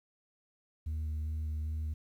sine tone with vibrato, 77.5 Hz, D#2, 6 cents flat, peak -30 dBFS, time 0.86-1.94 s, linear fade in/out 10 ms, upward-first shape square, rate 2.5 Hz, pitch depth 12 cents each way, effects tanh soft clip ceiling -32 dBFS + 11-bit

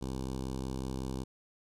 10% pulse tone with notch filter, 65.41 Hz, C2, in tune, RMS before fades -37 dBFS, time 0.01-1.24 s, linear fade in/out 10 ms, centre 1900 Hz, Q 0.58, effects low-pass 10000 Hz 12 dB/octave

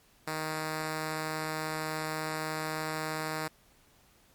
5% pulse tone, 156.5 Hz, D#3, 10 cents sharp, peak -21 dBFS, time 0.27-3.48 s, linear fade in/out 5 ms, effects pink hiss -63 dBFS RMS until 4.34 s + MP3 96 kbps

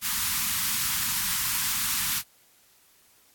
white band-stop noise, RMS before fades -27 dBFS, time 0.01-2.23 s, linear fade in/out 50 ms, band 250 to 930 Hz, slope 48 dB/octave, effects white hiss -60 dBFS RMS until 3.34 s + AAC 64 kbps

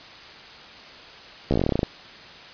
slowing click train, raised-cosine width 2 ms, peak -8 dBFS, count 14, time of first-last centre 1.51-1.831 s, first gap 14 ms, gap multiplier 1.09, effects white hiss -43 dBFS RMS until 2.53 s + resampled to 11025 Hz

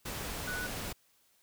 sine tone in noise, 1480 Hz, F#6, in tune, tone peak -36 dBFS, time 0.47-0.67 s, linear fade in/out 10 ms, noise pink, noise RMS -39 dBFS, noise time 0.05-0.93 s, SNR 0 dB, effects white hiss -69 dBFS RMS until 1.42 s

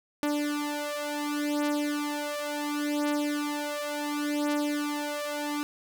sawtooth beating tone pair, 293.7 / 294.4 Hz, D4 / D4, 0 / +4 cents, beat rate 0.7 Hz, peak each -27 dBFS, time 0.23-5.63 s, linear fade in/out 0 ms, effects none

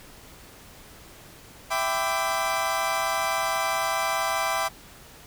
30% pulse chord, E minor seventh, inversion none, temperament equal with one note detuned, 659.3 / 784 / 1005 / 1174.7 Hz, E5 / G5 / B5 / D6, 0 / 0 / +30 / 0 cents, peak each -27 dBFS, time 1.7-4.69 s, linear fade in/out 20 ms, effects pink hiss -48 dBFS RMS until 5.26 s

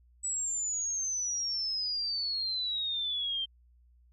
sine exponential sweep, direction down, 7920 to 3136 Hz, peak -30 dBFS, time 0.23-3.46 s, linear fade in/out 20 ms, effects added 60 Hz sine -59 dBFS peak until 4.12 s

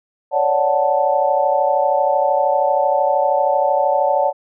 sine chord, D major seventh, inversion third, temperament equal, 554.4 / 587.3 / 740 / 880 Hz, C#5 / D5 / F#5 / A5, 0 / 0 / 0 / 0 cents, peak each -19 dBFS, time 0.31-4.33 s, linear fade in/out 50 ms, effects none

